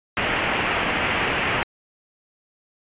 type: low-pass noise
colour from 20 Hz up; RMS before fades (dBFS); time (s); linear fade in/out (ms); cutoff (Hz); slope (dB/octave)
white; -23; 0.17-1.63; 0; 2900; 48
effects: resampled to 8000 Hz